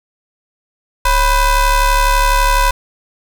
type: ring-modulated tone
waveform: 40% pulse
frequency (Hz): 512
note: C5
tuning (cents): -38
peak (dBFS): -6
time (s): 1.05-2.71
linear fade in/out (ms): 5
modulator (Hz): 476
effects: none